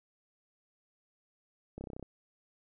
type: clicks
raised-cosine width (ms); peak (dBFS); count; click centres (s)
2; -29; 9; 1.78 / 1.81 / 1.84 / 1.872 / 1.902 / 1.933 / 1.965 / 1.996 / 2.027
effects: none